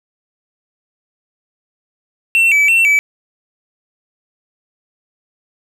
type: tone with vibrato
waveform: triangle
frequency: 2492 Hz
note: D#7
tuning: 2 cents sharp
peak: -7 dBFS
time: 2.35-2.99 s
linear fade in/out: 0 ms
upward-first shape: square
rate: 3 Hz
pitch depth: 140 cents each way
effects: none